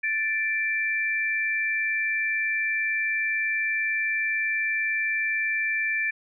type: tone pair together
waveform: sine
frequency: 1760 / 2349 Hz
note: A6 / D7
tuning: 0 / 0 cents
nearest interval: perfect fourth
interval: 500 cents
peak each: -26 dBFS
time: 0.03-6.11 s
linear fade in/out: 10 ms
effects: none